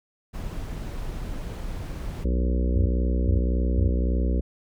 brown noise, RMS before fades -32 dBFS, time 0.33-2.25 s, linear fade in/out 20 ms
harmonic tone, 61.74 Hz, B1, in tune, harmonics 1 / 3 / 4 / 5 / 6 / 7 / 8 / 9, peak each -21 / -31 / -33 / -35 / -37 / -38 / -39 / -40 dBFS, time 2.24-4.41 s, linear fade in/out 10 ms
sine tone bursts, 88.3 Hz, F2, 20 cents sharp, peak -20 dBFS, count 3, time 2.75-3.9 s, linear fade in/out 20 ms, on 130 ms, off 380 ms
effects none

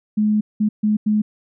sine tone bursts at uneven times, 212.1 Hz, G#3, 37 cents sharp, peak -14 dBFS, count 4, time 0.17-0.41 / 0.6-0.69 / 0.83-0.97 / 1.06-1.22 s, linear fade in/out 10 ms, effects none

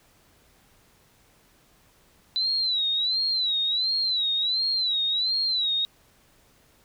sine tone with vibrato, 3970 Hz, B7, 8 cents sharp, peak -22 dBFS, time 2.36-5.85 s, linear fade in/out 0 ms, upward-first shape sine, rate 1.4 Hz, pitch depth 120 cents each way, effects pink hiss -60 dBFS RMS until 6.84 s

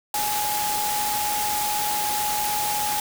sine tone in noise, 837 Hz, G#5, 13 cents sharp, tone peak -25 dBFS, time 0.14-3 s, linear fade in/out 2 ms, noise white, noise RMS -27 dBFS, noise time 0.14-3 s, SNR -1 dB, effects none

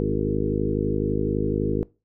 harmonic tone with a mistuned harmonic, 51.91 Hz, G#1, in tune, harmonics 1 / 2 / 3 / 4 / 5 / 6 / 7 / 8 / 9, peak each -30 / -30 / -30 / -30 / -30 / -30 / -30 / -30 / -30 dBFS, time 0-1.83 s, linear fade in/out 0 ms, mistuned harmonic 7, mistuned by +24 cents, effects noise-tail reverb RT60 0.3 s tail -23 dB re dry

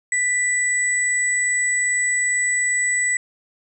sine tone pair together, 1975.5 / 7902 Hz, B6 / B8, 0 / 0 cents, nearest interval 2 octaves, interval 2400 cents, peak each -19 / -22 dBFS, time 0.12-3.17 s, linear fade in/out 2 ms, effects none

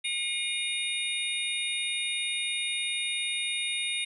sine tone cluster, 2155 / 2418 / 2868 / 3704 / 9590 Hz, C#7 / D7 / F7 / A#7 / D9, -49 / +50 / +45 / -12 / +35 cents, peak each -35 / -35 / -37 / -32 / -37 dBFS, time 0.04-4.05 s, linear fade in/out 10 ms, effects none

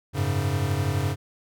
square chord, F# suspended second, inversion none, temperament equal with one note detuned, 92.5 / 104.37 / 138.59 Hz, F#2 / G#2 / C#3, 0 / +9 / 0 cents, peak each -28 dBFS, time 0.13-1.16 s, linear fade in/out 50 ms, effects none

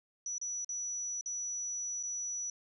sine tone with dropouts, 5900 Hz, F#8, 6 cents flat, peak -35 dBFS, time 0.26-2.5 s, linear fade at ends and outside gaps 2 ms, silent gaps 0.382-0.414 / 0.646-0.691 / 1.211-1.259 / 2.029-2.034 s, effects none

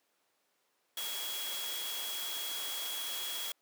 sine tone in noise, 3326 Hz, G#7, 2 cents sharp, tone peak -39 dBFS, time 0.97-3.52 s, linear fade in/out 2 ms, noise white, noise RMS -40 dBFS, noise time 0.97-3.52 s, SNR -2 dB, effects pink hiss -75 dBFS RMS until 3.61 s + high-pass 400 Hz 12 dB/octave

